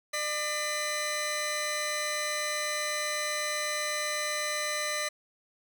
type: tone pair together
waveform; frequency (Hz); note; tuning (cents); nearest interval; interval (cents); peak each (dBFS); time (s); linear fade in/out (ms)
15% pulse; 600 / 2016; D5 / B6; +37 / +35; octave + major sixth; 2098; -26; 0.13-5.09; 10
effects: none